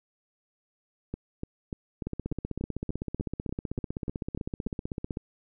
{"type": "two click trains", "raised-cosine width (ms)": 3, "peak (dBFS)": [-19, -20], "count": [50, 13], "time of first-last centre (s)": [[2.07, 5.171], [1.14, 4.669]], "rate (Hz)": [15.8, 3.4], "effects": []}